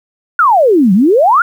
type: exponential two-way sweep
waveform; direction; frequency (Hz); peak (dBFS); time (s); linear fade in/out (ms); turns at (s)
sine; down then up; 1468 to 178.3 to 1468; -5; 0.39-1.42; 2; 0.93
effects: 7-bit